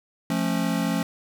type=chord; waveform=square; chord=F augmented; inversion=none; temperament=just; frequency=174.61 / 218.3 / 272.8 Hz; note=F3 / A3 / C#4; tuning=0 / -13 / -28 cents; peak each=-27 / -28 / -28 dBFS; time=0.3-1.03 s; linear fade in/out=2 ms; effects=none